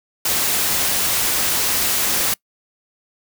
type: noise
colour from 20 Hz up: white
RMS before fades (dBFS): -19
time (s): 0.25-2.34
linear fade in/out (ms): 5
effects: noise-tail reverb RT60 0.1 s tail -24 dB re dry